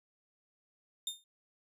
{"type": "tone with exponential decay", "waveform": "sawtooth", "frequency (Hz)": 3636, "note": "A#7", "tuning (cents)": -44, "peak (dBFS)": -28, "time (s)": [1.07, 1.24], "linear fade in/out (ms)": 2, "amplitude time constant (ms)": 35, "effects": ["resampled to 32000 Hz"]}